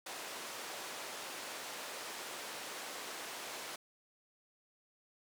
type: band-pass noise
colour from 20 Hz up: pink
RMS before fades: -45 dBFS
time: 0.06-3.76 s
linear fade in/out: 5 ms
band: 480 to 11000 Hz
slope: 12 dB/octave
effects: none